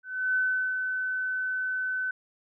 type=tone with ADSR envelope; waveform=sine; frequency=1514 Hz; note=F#6; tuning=39 cents sharp; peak=-22 dBFS; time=0.03-2.11 s; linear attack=320 ms; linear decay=390 ms; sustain=-5 dB; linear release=4 ms; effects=none